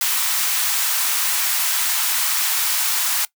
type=high-pass noise; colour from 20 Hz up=white; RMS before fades=-20 dBFS; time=0.01-3.25 s; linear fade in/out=2 ms; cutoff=840 Hz; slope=24 dB/octave; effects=noise-tail reverb RT60 0.1 s tail -20 dB re dry